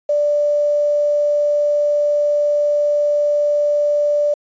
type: tone with quantisation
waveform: sine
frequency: 587.3 Hz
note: D5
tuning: in tune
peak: -13 dBFS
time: 0.09-4.34 s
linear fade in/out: 5 ms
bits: 7
effects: resampled to 16000 Hz